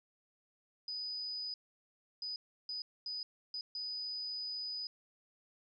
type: tone bursts at uneven times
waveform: sine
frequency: 4978 Hz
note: D#8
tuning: in tune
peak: -38 dBFS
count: 6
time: 0.88-1.54 / 2.22-2.36 / 2.69-2.82 / 3.06-3.23 / 3.54-3.61 / 3.75-4.87 s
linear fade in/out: 2 ms
effects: none